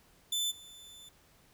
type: tone with level steps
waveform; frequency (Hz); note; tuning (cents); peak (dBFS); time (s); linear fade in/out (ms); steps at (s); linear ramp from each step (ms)
sawtooth; 3520; A7; 0; -27 / -47; 0.32-1.09; 5; 0.5; 20
effects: pink hiss -64 dBFS RMS until 1.53 s